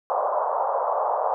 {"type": "band-pass noise", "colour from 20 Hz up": "pink", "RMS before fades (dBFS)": -24, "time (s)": [0.1, 1.34], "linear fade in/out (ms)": 0, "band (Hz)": [540, 1100], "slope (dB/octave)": 48, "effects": []}